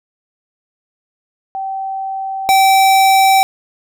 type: tone pair in turn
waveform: sine / square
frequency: 773 / 773 Hz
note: G5 / G5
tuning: -24 / -24 cents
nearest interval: unison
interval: 0 cents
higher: neither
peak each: -19 / -8 dBFS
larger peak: second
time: 1.55-2.49 / 2.49-3.43 s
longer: neither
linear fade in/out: 0 ms
effects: none